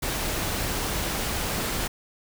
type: noise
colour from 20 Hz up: pink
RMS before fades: -28 dBFS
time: 0.02-1.88 s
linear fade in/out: 10 ms
effects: none